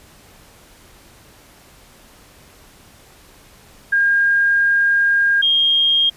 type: tone pair in turn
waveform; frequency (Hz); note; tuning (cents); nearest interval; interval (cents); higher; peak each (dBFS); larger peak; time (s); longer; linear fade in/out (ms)
sine; 1615 / 3230; G#6 / G#7; -49 / -49; octave; 1200; second; -12; neither; 3.92-5.42 / 5.42-6.1; first; 10
effects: pink hiss -47 dBFS RMS until 6.16 s + resampled to 32000 Hz